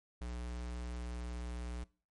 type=tone; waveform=square; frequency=60.2 Hz; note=B1; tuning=44 cents flat; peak=-40 dBFS; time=0.21-1.84 s; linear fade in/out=5 ms; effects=noise-tail reverb RT60 0.4 s tail -22 dB re dry + MP3 48 kbps